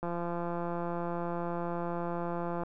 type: click train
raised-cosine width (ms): 1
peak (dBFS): -22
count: 449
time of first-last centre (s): 0.03-2.635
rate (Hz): 172
effects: none